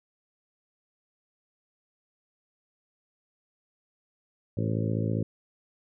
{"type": "harmonic tone with a mistuned harmonic", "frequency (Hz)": 55, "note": "A1", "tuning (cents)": 0, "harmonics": [2, 3, 4, 5, 6, 7, 8, 9, 10], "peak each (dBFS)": [-28, -32, -34, -36, -38, -39, -40, -41, -42], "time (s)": [4.57, 5.23], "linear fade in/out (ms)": 5, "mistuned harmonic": 9, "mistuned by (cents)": 19, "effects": []}